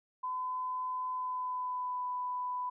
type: tone with pitch glide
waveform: sine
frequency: 1013 to 995.6 Hz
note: B5 to B5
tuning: +44 to +14 cents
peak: -33 dBFS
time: 0.23-2.7 s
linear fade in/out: 10 ms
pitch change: -30 cents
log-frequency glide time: 1.1-2.05 s
effects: none